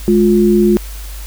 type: tone pair together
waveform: sine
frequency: 210 / 353.2 Hz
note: G#3 / F4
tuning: +19 / +20 cents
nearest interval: major sixth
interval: 901 cents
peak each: -10 dBFS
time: 0.08-0.77 s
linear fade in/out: 0 ms
effects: added 50 Hz sine -25 dBFS peak until 1.26 s + white hiss -35 dBFS RMS until 1.26 s